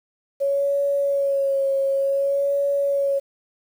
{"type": "tone with vibrato", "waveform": "sine", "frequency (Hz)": 554.4, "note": "C#5", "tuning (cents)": 0, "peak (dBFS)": -18, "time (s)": [0.4, 3.2], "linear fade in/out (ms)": 20, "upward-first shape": "sine", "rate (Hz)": 0.55, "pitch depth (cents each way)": 28, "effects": ["8-bit"]}